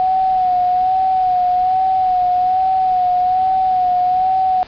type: tone with vibrato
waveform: sine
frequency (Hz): 740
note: F#5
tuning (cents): 0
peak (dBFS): -12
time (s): 0-4.63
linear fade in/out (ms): 0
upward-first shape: sine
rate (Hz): 1.2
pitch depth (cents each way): 37
effects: pink hiss -39 dBFS RMS until 4.67 s + resampled to 11025 Hz